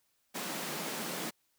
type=high-pass noise; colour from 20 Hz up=pink; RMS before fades=-38 dBFS; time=0.34-1.31 s; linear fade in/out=20 ms; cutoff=150 Hz; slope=96 dB/octave; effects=white hiss -75 dBFS RMS until 1.58 s